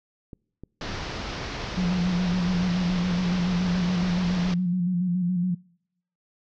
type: clicks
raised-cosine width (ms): 3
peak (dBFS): -27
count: 7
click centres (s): 0.332 / 0.636 / 0.861 / 1.937 / 1.974 / 2.321 / 2.568
type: low-pass noise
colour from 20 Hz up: pink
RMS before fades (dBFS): -33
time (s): 0.81-4.54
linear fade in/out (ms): 2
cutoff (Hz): 5700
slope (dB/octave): 48
type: tone with vibrato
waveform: sine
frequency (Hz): 178.9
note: F3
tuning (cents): +42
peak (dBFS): -21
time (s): 1.77-5.55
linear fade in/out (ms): 10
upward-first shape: square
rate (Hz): 7.1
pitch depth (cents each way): 40
effects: noise-tail reverb RT60 0.8 s tail -26 dB re dry